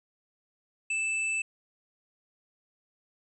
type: tone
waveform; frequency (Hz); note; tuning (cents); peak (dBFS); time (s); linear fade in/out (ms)
square; 2637; E7; 0; -28; 0.9-1.42; 5
effects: resampled to 22050 Hz